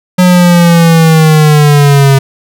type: linear sweep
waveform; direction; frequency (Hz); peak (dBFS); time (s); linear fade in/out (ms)
square; down; 182.5 to 135.3; -3; 0.18-2.19; 10
effects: none